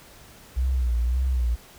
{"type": "tone with vibrato", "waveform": "sine", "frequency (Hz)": 61.74, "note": "B1", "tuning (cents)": 0, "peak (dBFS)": -20, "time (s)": [0.56, 1.56], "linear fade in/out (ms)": 20, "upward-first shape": "sine", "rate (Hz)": 1.8, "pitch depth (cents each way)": 94, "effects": ["pink hiss -49 dBFS RMS until 1.78 s"]}